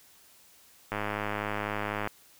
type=click train; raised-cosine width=0.5 ms; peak=-16 dBFS; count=121; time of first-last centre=0.92-2.074 s; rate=104 Hz; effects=white hiss -58 dBFS RMS until 2.39 s